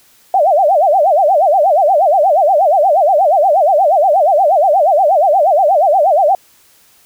sine tone with vibrato, 678 Hz, E5, 49 cents sharp, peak -7 dBFS, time 0.34-6.35 s, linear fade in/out 2 ms, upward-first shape sine, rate 8.4 Hz, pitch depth 280 cents each way, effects white hiss -49 dBFS RMS until 7.05 s

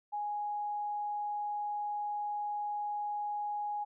sine tone, 830 Hz, G#5, 1 cent flat, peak -33 dBFS, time 0.12-3.85 s, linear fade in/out 20 ms, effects none

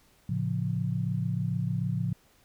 sine chord, A augmented, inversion none, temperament equal with one note detuned, 111.86 / 138.59 / 174.61 Hz, A2 / C#3 / E#3, +29 / 0 / 0 cents, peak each -31 dBFS, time 0.29-2.13 s, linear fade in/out 5 ms, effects pink hiss -63 dBFS RMS until 2.44 s

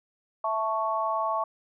sine chord, A major, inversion second, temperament equal, 659.3 / 880 / 1108.7 Hz, E5 / A5 / C#6, 0 / 0 / 0 cents, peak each -30 / -30 / -28 dBFS, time 0.44-1.44 s, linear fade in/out 5 ms, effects none

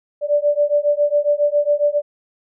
sine beating tone pair, 582 / 589.3 Hz, D5 / D5, -16 / +6 cents, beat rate 7.3 Hz, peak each -17 dBFS, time 0.21-2.02 s, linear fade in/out 50 ms, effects none

